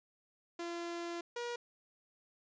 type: tone pair in turn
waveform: sawtooth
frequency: 342.2 / 478.5 Hz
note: F4 / A#4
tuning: -35 / +45 cents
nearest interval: tritone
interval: 580 cents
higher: second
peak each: -35 / -34 dBFS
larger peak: second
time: 0.59-1.21 / 1.36-1.56 s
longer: first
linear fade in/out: 5 ms
effects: resampled to 16000 Hz